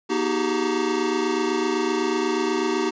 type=tone cluster; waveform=square; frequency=240.9 / 313.7 / 380.9 / 408.9 / 913 Hz; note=B3 / D#4 / G4 / G#4 / A#5; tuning=-43 / +14 / -50 / -27 / -36 cents; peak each=-30 / -27 / -25 / -32 / -33 dBFS; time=0.09-2.91 s; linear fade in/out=20 ms; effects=resampled to 16000 Hz + 9-bit